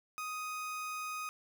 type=tone; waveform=30% pulse; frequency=1250 Hz; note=D#6; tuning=8 cents sharp; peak=-35 dBFS; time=0.18-1.29 s; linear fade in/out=0 ms; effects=none